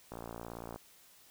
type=click train; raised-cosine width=1 ms; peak=-29 dBFS; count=38; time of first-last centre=0.12-0.76 s; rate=57.8 Hz; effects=white hiss -61 dBFS RMS until 1.3 s